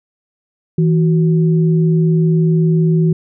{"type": "tone pair together", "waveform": "sine", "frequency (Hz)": [162.64, 370], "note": ["E3", "F#4"], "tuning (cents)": [-23, 0], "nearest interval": "octave + major second", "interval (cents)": 1423, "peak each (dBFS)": [-10, -19], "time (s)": [0.78, 3.13], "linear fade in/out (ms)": 5, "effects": []}